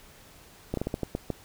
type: slowing click train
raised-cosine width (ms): 2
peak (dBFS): -15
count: 8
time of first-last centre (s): 0.74-1.303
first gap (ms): 33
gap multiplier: 1.29
effects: pink hiss -53 dBFS RMS until 1.44 s